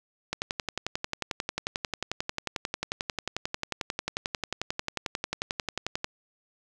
click train, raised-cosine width 0.2 ms, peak -12 dBFS, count 65, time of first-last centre 0.33-6.044 s, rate 11.2 Hz, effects none

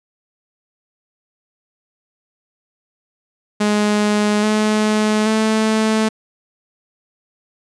sawtooth tone with pitch steps, 209.1 / 213.9 / 218.7 Hz, G#3 / A3 / A3, +12 / -49 / -10 cents, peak -10 dBFS, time 3.6-6.09 s, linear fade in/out 10 ms, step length 830 ms, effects resampled to 22050 Hz

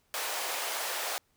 pink high-pass noise, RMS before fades -34 dBFS, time 0.14-1.18 s, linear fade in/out 0 ms, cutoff 540 Hz, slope 24 dB/octave, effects pink hiss -71 dBFS RMS until 1.36 s

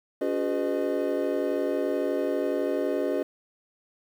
triangle tone cluster, 281.4 / 359.4 / 411.3 / 504 / 613 Hz, C#4 / F4 / G#4 / B4 / D#5, +26 / +50 / -17 / +35 / -26 cents, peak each -29 dBFS, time 0.21-3.23 s, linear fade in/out 5 ms, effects 9-bit

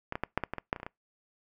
clicks, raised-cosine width 0.5 ms, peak -18 / -18 / -14 / -11 / -15 / -18 / -20 / -12 / -24 / -30 / -23 / -23 dBFS, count 12, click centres 0.124 / 0.155 / 0.236 / 0.376 / 0.437 / 0.536 / 0.583 / 0.729 / 0.762 / 0.8 / 0.831 / 0.865 s, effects noise-tail reverb RT60 0.2 s tail -26 dB re dry

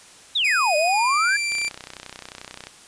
sine exponential two-way sweep, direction down then up, 3984 to 586 to 1707 Hz, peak -18 dBFS, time 0.35-1.37 s, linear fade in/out 10 ms, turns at 0.76 s
sawtooth tone with pitch glide, 2491 to 2353 Hz, D#7 to D7, +1 to +3 cents, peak -19 dBFS, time 0.44-1.69 s, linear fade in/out 10 ms, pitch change -98 cents, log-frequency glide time 0.87-1.17 s
click train, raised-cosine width 0.2 ms, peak -18 dBFS, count 37, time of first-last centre 1.52-2.67 s, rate 31.3 Hz
effects white hiss -47 dBFS RMS until 2.87 s + resampled to 22050 Hz

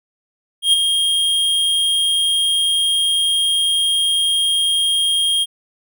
square tone with ADSR envelope, 3234 Hz, G#7, 47 cents flat, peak -9 dBFS, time 0.62-5.46 s, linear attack 110 ms, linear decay 15 ms, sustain -6 dB, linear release 36 ms, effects none

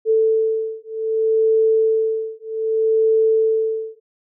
sine beating tone pair, 442.2 / 442.84 Hz, A4 / A4, +9 / +11 cents, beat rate 0.64 Hz, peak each -18 dBFS, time 0.05-4 s, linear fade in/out 50 ms, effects none

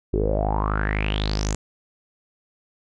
sawtooth tone with low-pass filter sweep, 51.91 Hz, G#1, in tune, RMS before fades -23 dBFS, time 0.13-1.55 s, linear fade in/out 5 ms, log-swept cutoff 370 to 7400 Hz, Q 8.4, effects none

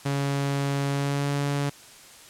sawtooth tone with pitch glide, 140 to 142.36 Hz, C#3 to C#3, +18 to +46 cents, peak -20 dBFS, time 0.05-1.7 s, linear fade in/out 10 ms, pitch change +28 cents, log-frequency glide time 0.9-1.3 s, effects white hiss -48 dBFS RMS until 2.29 s + low-pass 10000 Hz 12 dB/octave

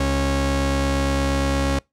sawtooth tone pair together, 68.62 / 274.5 Hz, C#2 / C#4, -17 / -17 cents, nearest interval 2 octaves, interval 2400 cents, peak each -17 / -17 dBFS, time 0-1.79 s, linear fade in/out 5 ms, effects noise-tail reverb RT60 0.2 s tail -26 dB re dry + low-pass 9000 Hz 12 dB/octave

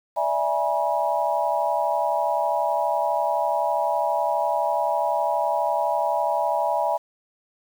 sine chord, E dominant seventh, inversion third, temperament equal with one note detuned, 587.3 / 659.3 / 830.6 / 965.8 Hz, D5 / E5 / G#5 / B5, 0 / 0 / 0 / -39 cents, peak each -27 / -25 / -25 / -26 dBFS, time 0.16-6.98 s, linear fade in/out 20 ms, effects 8-bit

